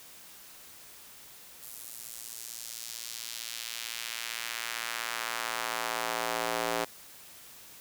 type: tone with high-pass filter sweep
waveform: square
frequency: 57.8 Hz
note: A#1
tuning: 14 cents flat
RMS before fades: -36 dBFS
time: 1.62-6.85 s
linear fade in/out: 10 ms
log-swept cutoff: 11000 to 500 Hz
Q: 0.98
effects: white hiss -51 dBFS RMS until 7.8 s